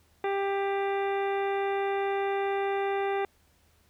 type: harmonic tone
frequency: 395.3 Hz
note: G4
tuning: 15 cents sharp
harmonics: 1 / 2 / 3 / 4 / 5 / 6 / 7 / 9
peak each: -28 / -31 / -40 / -41 / -40 / -44 / -48 / -51 dBFS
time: 0.24-3.25 s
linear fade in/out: 2 ms
effects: added 78 Hz sine -66 dBFS peak until 3.89 s + pink hiss -66 dBFS RMS until 3.89 s